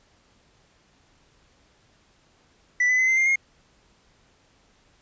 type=tone with pitch steps; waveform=triangle; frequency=1975.5 / 2008 / 2040 / 2074 / 2108 / 2142 Hz; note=B6 / B6 / C7 / C7 / C7 / C7; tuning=0 / +28 / -44 / -16 / +12 / +40 cents; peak=-16 dBFS; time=2.8-3.358 s; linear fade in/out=5 ms; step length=93 ms; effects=pink hiss -61 dBFS RMS until 5.01 s + resampled to 16000 Hz